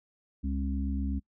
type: harmonic tone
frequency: 68.2 Hz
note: C#2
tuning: 28 cents flat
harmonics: 1 / 3 / 4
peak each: -30 / -35 / -36 dBFS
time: 0.43-1.2 s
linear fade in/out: 20 ms
effects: noise-tail reverb RT60 0.1 s tail -24 dB re dry